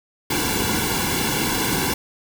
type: noise with comb filter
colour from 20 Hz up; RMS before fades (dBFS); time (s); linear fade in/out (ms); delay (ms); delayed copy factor
pink; -22; 0.3-1.94; 5; 1.6; -0.95
effects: none